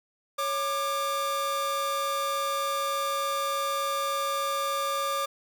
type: tone pair together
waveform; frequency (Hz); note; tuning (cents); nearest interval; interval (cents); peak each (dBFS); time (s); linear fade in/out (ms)
45% pulse; 554.4 / 1192.2; C#5 / D6; 0 / +26; octave + minor second; 1326; -32 / -28; 0.38-5.26; 10
effects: none